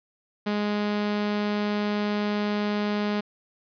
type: tone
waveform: sawtooth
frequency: 207.7 Hz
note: G#3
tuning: in tune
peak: -20 dBFS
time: 0.46-3.21 s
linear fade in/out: 10 ms
effects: resampled to 11025 Hz + 9-bit